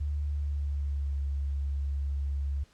sine tone with pitch glide, 73 to 69.95 Hz, D2 to C#2, -10 to +16 cents, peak -28 dBFS, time 0-2.64 s, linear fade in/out 10 ms, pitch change -74 cents, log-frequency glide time 0.23-1.16 s, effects pink hiss -63 dBFS RMS until 2.73 s + low-pass 8000 Hz 12 dB/octave

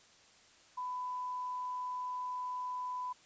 sine tone with quantisation, 999 Hz, B5, 20 cents sharp, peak -36 dBFS, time 0.77-3.13 s, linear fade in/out 10 ms, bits 11, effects white hiss -62 dBFS RMS until 3.25 s + resampled to 16000 Hz

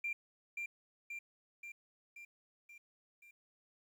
triangle tone with echo, 2376 Hz, D7, 20 cents sharp, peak -32 dBFS, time 0.04-0.13 s, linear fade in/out 5 ms, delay 530 ms, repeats 6, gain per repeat -4 dB, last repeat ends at 3.31 s, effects tanh soft clip ceiling -33 dBFS + 12-bit

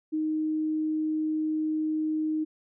sine tone, 311.1 Hz, D#4, in tune, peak -25 dBFS, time 0.12-2.45 s, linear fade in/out 20 ms, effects none

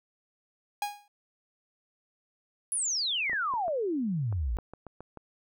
45% pulse tone with exponential decay, 822 Hz, G#5, 18 cents flat, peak -26 dBFS, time 0.82-1.08 s, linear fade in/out 2 ms, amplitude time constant 55 ms
sine exponential sweep, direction down, 10810 to 49.9 Hz, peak -27 dBFS, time 2.72-4.57 s, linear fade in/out 0 ms
clicks, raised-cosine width 1 ms, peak -29 dBFS, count 10, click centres 3.297 / 3.332 / 3.538 / 3.681 / 4.326 / 4.587 / 4.736 / 4.867 / 5.006 / 5.173 s
effects none

